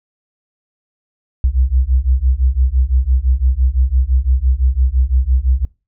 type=beating tone pair; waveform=sine; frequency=61.3 / 67.2 Hz; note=B1 / C2; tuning=-12 / +47 cents; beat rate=5.9 Hz; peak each=-14 dBFS; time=1.44-5.65 s; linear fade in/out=0 ms; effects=noise-tail reverb RT60 0.3 s tail -24 dB re dry